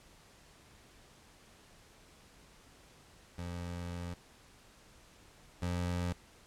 25% pulse tone pair in turn, 87.31 / 88.27 Hz, F2 / F2, 0 / +19 cents, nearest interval unison, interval 19 cents, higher second, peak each -35 / -29 dBFS, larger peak second, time 3.38-4.14 / 5.62-6.13 s, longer first, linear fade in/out 5 ms, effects pink hiss -60 dBFS RMS until 6.46 s + low-pass 10000 Hz 12 dB/octave

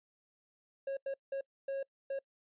triangle tone bursts at uneven times, 546 Hz, C#5, 26 cents flat, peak -32 dBFS, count 5, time 0.87-0.97 / 1.06-1.14 / 1.32-1.41 / 1.68-1.83 / 2.1-2.19 s, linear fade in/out 5 ms, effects noise-tail reverb RT60 0.1 s tail -26 dB re dry + resampled to 8000 Hz

